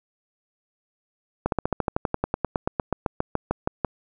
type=slowing click train; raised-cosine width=1 ms; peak=-8 dBFS; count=23; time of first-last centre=1.46-3.847 s; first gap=62 ms; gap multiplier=1.05; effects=none